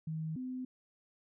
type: tone pair in turn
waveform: sine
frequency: 158.5 / 255.3 Hz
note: D#3 / C4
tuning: +32 / -42 cents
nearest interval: minor sixth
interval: 826 cents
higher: second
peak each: -35 / -37 dBFS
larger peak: first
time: 0.07-0.36 / 0.36-0.65 s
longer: neither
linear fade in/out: 5 ms
effects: none